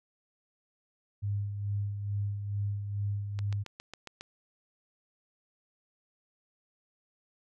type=tone with tremolo; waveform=sine; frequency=101.6 Hz; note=G#2; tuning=38 cents flat; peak=-28 dBFS; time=1.22-3.64 s; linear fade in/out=20 ms; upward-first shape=sine; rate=2.3 Hz; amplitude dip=50%
type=click train; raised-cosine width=0.2 ms; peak=-25 dBFS; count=7; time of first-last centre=3.39-4.21 s; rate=7.32 Hz
effects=none